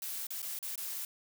blue noise with dropouts, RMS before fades -39 dBFS, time 0.02-1.05 s, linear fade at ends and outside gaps 2 ms, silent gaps 0.269-0.305 / 0.419-0.427 / 0.589-0.627 / 0.757-0.777 s, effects none

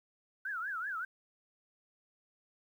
sine tone with vibrato, 1482 Hz, F#6, 2 cents sharp, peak -35 dBFS, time 0.45-1.05 s, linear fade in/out 5 ms, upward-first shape triangle, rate 5.2 Hz, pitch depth 270 cents each way, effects 11-bit

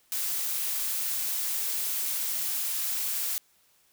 blue noise, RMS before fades -30 dBFS, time 0.12-3.38 s, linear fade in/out 0 ms, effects white hiss -65 dBFS RMS until 3.92 s

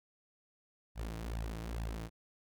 sawtooth tone with flanger, 55.9 Hz, A1, 28 cents sharp, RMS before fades -40 dBFS, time 0.95-2.1 s, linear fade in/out 50 ms, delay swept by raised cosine 1.1 to 6.5 ms, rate 2.3 Hz, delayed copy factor +0.95, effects none

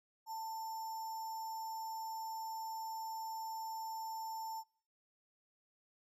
sine tone with sample-and-hold, 890 Hz, A5, 20 cents sharp, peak -40 dBFS, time 0.26-4.64 s, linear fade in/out 50 ms, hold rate 6300 Hz, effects noise-tail reverb RT60 0.6 s tail -26 dB re dry + resampled to 32000 Hz

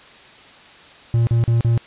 triangle tone bursts, 116.6 Hz, A#2, 1 cent sharp, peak -11 dBFS, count 4, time 1.14-1.777 s, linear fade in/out 0 ms, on 130 ms, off 39 ms, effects white hiss -44 dBFS RMS until 1.86 s + resampled to 8000 Hz

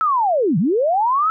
sine linear two-way sweep, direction down then up, 1327 to 144.4 to 1327 Hz, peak -14 dBFS, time 0.01-1.3 s, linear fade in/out 0 ms, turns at 0.58 s, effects none

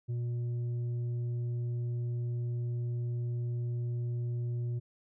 triangle tone with tanh clipping, 120 Hz, B2, 49 cents flat, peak -32 dBFS, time 0.08-4.8 s, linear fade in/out 20 ms, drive 9 dB, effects none

